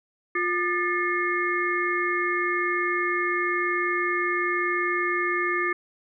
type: tone cluster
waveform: sine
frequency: 353.5 / 1208 / 1759 / 2149 Hz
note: F4 / D6 / A6 / C7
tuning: +21 / +48 / -1 / +46 cents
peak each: -28 dBFS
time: 0.35-5.73 s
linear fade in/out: 5 ms
effects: none